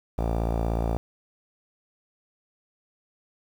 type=tone with low-pass filter; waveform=sawtooth; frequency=56.7 Hz; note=A#1; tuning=47 cents flat; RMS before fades=-26 dBFS; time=0.18-0.97 s; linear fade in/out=0 ms; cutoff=730 Hz; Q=2.3; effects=8-bit